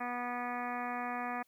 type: harmonic tone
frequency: 244.3 Hz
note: B3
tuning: 19 cents flat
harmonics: 1 / 2 / 3 / 4 / 5 / 6 / 7 / 8 / 9 / 10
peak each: -42 / -48 / -39 / -44 / -42 / -53 / -45 / -48 / -49 / -51 dBFS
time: 0-1.43 s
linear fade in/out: 10 ms
effects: white hiss -73 dBFS RMS until 1.47 s